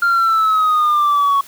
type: exponential sweep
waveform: sine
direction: down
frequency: 1400 to 1108.7 Hz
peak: -9 dBFS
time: 0.02-1.41 s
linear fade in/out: 5 ms
effects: tanh soft clip ceiling -10 dBFS + white hiss -41 dBFS RMS until 1.47 s